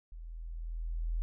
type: tone with level ramp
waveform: sine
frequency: 41.2 Hz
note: E1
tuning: in tune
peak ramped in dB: -43 to -29 dBFS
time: 0.12-1.22 s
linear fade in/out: 0 ms
effects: none